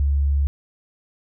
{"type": "tone", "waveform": "sine", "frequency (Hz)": 70.5, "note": "C#2", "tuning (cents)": 30, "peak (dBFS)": -16, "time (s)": [0, 0.47], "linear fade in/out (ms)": 0, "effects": []}